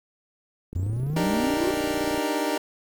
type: click train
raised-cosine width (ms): 3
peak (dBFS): -24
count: 44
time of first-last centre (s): 0.73-2.178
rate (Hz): 29.7
type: exponential sweep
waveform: triangle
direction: up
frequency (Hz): 84.6 to 391.3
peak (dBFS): -22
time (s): 0.75-1.72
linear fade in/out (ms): 10
type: chord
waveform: 25% pulse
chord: Eb major seventh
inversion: third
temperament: equal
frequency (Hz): 293.7 / 311.1 / 392 / 466.2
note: D4 / Eb4 / G4 / Bb4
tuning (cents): 0 / 0 / 0 / 0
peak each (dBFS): -25 / -25 / -27 / -28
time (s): 1.16-2.58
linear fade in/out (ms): 5
effects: 9-bit